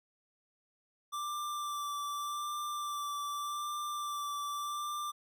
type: tone with vibrato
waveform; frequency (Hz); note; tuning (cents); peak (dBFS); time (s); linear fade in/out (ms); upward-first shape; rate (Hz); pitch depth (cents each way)
square; 1174.7; D6; 0; -36; 1.12-5.12; 20; sine; 0.84; 17
effects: none